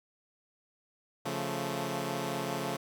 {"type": "chord", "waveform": "10% pulse", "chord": "Db augmented", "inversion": "none", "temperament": "equal", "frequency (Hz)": [138.59, 174.61, 220], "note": ["Db3", "F3", "A3"], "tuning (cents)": [0, 0, 0], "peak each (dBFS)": [-28, -29, -29], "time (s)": [1.25, 2.77], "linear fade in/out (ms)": 10, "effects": []}